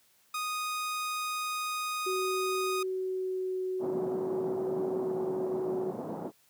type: tone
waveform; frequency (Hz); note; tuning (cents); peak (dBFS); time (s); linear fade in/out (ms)
sawtooth; 1242; D#6; -3; -28; 0.34-2.83; 5
type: tone with vibrato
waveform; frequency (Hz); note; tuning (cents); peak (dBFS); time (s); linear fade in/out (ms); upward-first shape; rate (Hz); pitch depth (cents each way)
sine; 374; F#4; +19; -30; 2.06-5.91; 10; triangle; 0.47; 10
type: band-pass noise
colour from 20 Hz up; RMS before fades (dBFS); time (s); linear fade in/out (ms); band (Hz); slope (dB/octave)
pink; -38; 3.79-6.32; 50; 170 to 840; 24
effects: white hiss -66 dBFS RMS until 6.49 s + high-pass 60 Hz 12 dB/octave